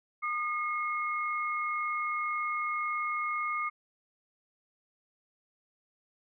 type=tone pair together; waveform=sine; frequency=1219.1 / 2161 Hz; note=D#6 / C#7; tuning=-36 / -45 cents; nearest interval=minor seventh; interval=991 cents; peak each=-31 / -34 dBFS; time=0.22-3.7 s; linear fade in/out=20 ms; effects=none